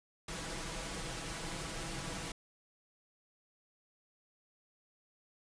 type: noise with comb filter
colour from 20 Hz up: pink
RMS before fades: -41 dBFS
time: 0.28-2.32 s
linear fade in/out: 5 ms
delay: 6.1 ms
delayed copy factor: +0.6
effects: resampled to 22050 Hz